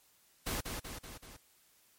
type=noise with echo; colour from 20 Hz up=pink; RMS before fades=-36 dBFS; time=0.46-0.61 s; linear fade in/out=10 ms; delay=190 ms; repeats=4; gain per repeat=-4 dB; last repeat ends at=1.37 s; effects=white hiss -67 dBFS RMS until 1.98 s + MP3 64 kbps